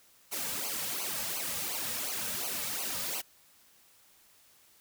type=noise with flanger; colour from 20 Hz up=white; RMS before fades=-35 dBFS; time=0.31-3.22 s; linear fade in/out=20 ms; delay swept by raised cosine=0.55 to 2.95 ms; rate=2.8 Hz; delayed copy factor=-0.9; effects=white hiss -62 dBFS RMS until 4.8 s